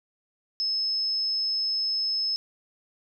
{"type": "tone", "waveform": "sine", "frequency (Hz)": 5200, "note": "E8", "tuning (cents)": -24, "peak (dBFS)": -24, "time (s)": [0.6, 2.36], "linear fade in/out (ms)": 0, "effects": []}